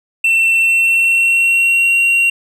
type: tone with pitch glide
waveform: triangle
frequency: 2692 to 2750 Hz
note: E7 to F7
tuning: +36 to -27 cents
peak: -8 dBFS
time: 0.24-2.3 s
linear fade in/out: 5 ms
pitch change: +37 cents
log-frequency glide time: 0.55-1.98 s
effects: none